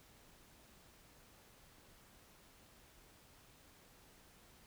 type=silence; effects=pink hiss -64 dBFS RMS until 4.66 s